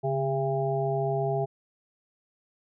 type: harmonic tone with a mistuned harmonic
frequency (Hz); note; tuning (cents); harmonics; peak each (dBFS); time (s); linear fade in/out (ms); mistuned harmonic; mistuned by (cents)
134.6; C3; +49; 1 / 3 / 5 / 6; -29 / -29 / -30 / -34; 0.03-1.46; 20; 1; +61
effects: none